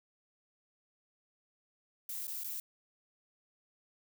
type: noise with dropouts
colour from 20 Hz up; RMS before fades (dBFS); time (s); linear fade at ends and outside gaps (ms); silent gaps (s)
violet; -40; 2.09-2.6; 2; 2.271-2.278 / 2.436-2.443
effects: none